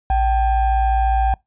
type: ring-modulated tone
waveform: triangle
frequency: 415.3 Hz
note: G#4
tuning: in tune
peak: -9 dBFS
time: 0.1-1.34 s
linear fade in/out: 2 ms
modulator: 358 Hz
effects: noise-tail reverb RT60 0.2 s tail -26 dB re dry + resampled to 8000 Hz